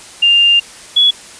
sine tone pair in turn, 2800 / 3383 Hz, F7 / G#7, +4 / +31 cents, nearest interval minor third, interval 327 cents, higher second, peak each -6 dBFS, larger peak neither, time 0.22-0.6 / 0.96-1.11 s, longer first, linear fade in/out 10 ms, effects white hiss -35 dBFS RMS until 1.39 s + resampled to 22050 Hz

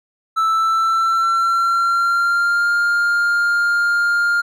triangle tone with pitch glide, 1318.5 to 1405 Hz, E6 to F6, 0 to +10 cents, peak -12 dBFS, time 0.36-4.42 s, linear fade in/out 20 ms, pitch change +110 cents, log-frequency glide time 0.47-2.7 s, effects none

